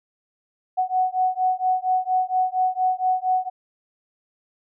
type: beating tone pair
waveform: sine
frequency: 740 / 744.3 Hz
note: F#5 / F#5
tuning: 0 / +10 cents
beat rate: 4.3 Hz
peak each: -22 / -22 dBFS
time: 0.77-3.5 s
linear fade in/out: 20 ms
effects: none